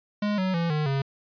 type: tone with pitch steps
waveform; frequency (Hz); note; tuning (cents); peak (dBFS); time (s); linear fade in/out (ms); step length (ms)
square; 207.7 / 187.19 / 168.7 / 152.05 / 137.03; G#3 / F#3 / E3 / D#3 / C#3; 0 / +20 / +40 / -40 / -20; -24; 0.22-1.02; 5; 160
effects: resampled to 11025 Hz